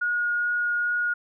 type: tone with vibrato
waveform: sine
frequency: 1440 Hz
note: F#6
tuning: 47 cents flat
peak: -22 dBFS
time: 0.01-1.14 s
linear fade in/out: 10 ms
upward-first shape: triangle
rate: 2.4 Hz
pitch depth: 8 cents each way
effects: none